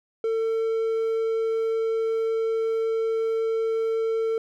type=tone; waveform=triangle; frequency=449.1 Hz; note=A4; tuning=35 cents sharp; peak=-20 dBFS; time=0.24-4.38 s; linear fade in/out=2 ms; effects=none